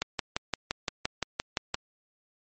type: click train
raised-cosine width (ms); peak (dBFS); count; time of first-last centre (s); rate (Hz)
0.2; -10; 11; 0.02-1.744; 5.8
effects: MP3 32 kbps